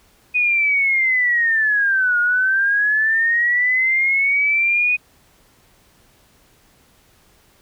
sine linear two-way sweep, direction down then up, 2489 to 1427 to 2489 Hz, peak -14 dBFS, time 0.34-4.97 s, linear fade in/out 20 ms, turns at 2.19 s, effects pink hiss -55 dBFS RMS until 7.61 s

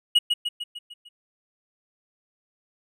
triangle tone with echo, 2899 Hz, F#7, 36 cents flat, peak -12 dBFS, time 0.15-0.19 s, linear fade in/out 10 ms, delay 150 ms, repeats 6, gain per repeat -5 dB, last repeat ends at 1.09 s, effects none

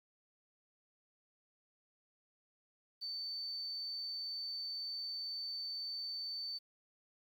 sine tone, 4541 Hz, C#8, 41 cents sharp, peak -39 dBFS, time 3.01-6.59 s, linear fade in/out 20 ms, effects 11-bit

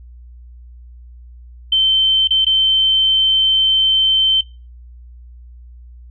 sine tone with dropouts, 3096 Hz, G7, 22 cents flat, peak -10 dBFS, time 1.72-4.41 s, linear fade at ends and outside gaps 5 ms, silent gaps 2.275-2.306 / 2.448-2.465 s, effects noise-tail reverb RT60 0.3 s tail -20 dB re dry + added 60 Hz sine -36 dBFS peak until 6.1 s

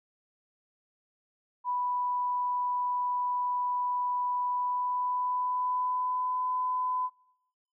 sine tone with pitch glide, 987.8 to 1007.4 Hz, B5 to B5, 0 to +34 cents, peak -27 dBFS, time 1.64-7.1 s, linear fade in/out 50 ms, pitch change +34 cents, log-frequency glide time 4.46-6.48 s, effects noise-tail reverb RT60 1.0 s tail -26 dB re dry

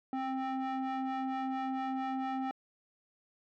square ring-modulated tone, 262.4 Hz, C4, 5 cents sharp, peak -30 dBFS, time 0.13-2.51 s, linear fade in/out 0 ms, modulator 527 Hz, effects low-pass 2000 Hz 12 dB/octave + MP3 96 kbps

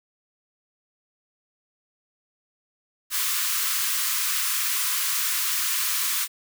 white high-pass noise, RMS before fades -25 dBFS, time 3.1-6.28 s, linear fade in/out 50 ms, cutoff 1000 Hz, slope 96 dB/octave, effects none

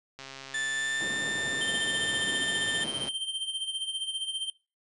click train, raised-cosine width 0.2 ms, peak -25 dBFS, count 392, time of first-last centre 0.19-3.086 s, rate 135 Hz
35% pulse tone with pitch glide, 1760 to 1789.7 Hz, A6 to A6, 0 to +29 cents, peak -27 dBFS, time 0.54-2.84 s, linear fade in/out 5 ms, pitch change +29 cents, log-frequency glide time 0.71-1.08 s
white band-pass noise, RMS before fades -41 dBFS, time 1-3.09 s, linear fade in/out 10 ms, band 120 to 480 Hz, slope 12 dB/octave
square tone with tremolo, 3136 Hz, G7, in tune, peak -29 dBFS, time 1.61-4.5 s, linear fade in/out 2 ms, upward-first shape sine, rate 15 Hz, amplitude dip 70%
effects noise-tail reverb RT60 0.3 s tail -21 dB re dry + resampled to 24000 Hz

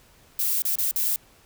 violet noise with dropouts, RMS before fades -24 dBFS, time 0.39-1.16 s, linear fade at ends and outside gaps 2 ms, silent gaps 0.621-0.651 / 0.756-0.785 / 0.912-0.96 s, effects pink hiss -56 dBFS RMS until 1.45 s

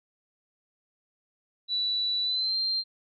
sine tone with pitch glide, 3951 to 4169 Hz, B7 to C8, 0 to -7 cents, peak -25 dBFS, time 1.68-2.84 s, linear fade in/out 50 ms, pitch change +93 cents, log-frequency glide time 2.23-2.56 s, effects none

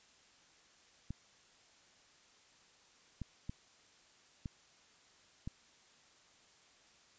clicks, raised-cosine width 5 ms, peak -28 dBFS, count 5, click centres 1.106 / 3.217 / 3.495 / 4.458 / 5.475 s, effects white hiss -65 dBFS RMS until 7.18 s + resampled to 16000 Hz

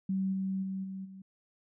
sine tone with level steps, 191.3 Hz, G3, 42 cents flat, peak -28 / -30 / -33 / -37 / -45 dBFS, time 0.09-1.22 s, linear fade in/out 5 ms, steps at 0.32 / 0.62 / 0.83 / 1.04 s, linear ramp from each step 20 ms, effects none

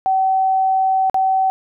sine tone with dropouts, 763 Hz, G5, 47 cents flat, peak -13 dBFS, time 0.06-1.5 s, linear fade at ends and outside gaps 0 ms, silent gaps 1.098-1.144 s, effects none

